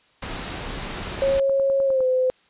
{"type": "noise", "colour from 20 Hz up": "pink", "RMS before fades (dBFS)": -31, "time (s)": [0.22, 1.4], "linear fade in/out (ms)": 5}
{"type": "click train", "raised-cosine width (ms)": 1, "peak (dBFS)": -24, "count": 9, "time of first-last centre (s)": [1.19, 2.005], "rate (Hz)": 9.81}
{"type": "tone with pitch glide", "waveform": "sine", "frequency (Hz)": [546, 512.4], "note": ["C#5", "C5"], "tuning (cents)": [-26, -36], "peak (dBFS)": -17, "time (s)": [1.22, 2.3], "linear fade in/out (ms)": 0, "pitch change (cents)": -110, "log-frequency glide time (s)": [1.85, 2.05]}
{"effects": ["white hiss -59 dBFS RMS until 2.49 s", "resampled to 8000 Hz"]}